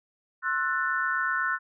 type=chord; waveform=sine; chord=F# half-diminished seventh; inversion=second; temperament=just; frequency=1065.6 / 1332 / 1480 / 1776 Hz; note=C6 / E6 / F#6 / A6; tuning=+31 / +18 / 0 / +16 cents; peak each=-33 / -31 / -27 / -32 dBFS; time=0.42-1.59 s; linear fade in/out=50 ms; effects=none